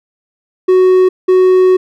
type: tone bursts at uneven times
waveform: triangle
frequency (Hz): 370.6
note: F#4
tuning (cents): +3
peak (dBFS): -3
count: 2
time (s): 0.68-1.09 / 1.28-1.77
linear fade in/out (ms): 10
effects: none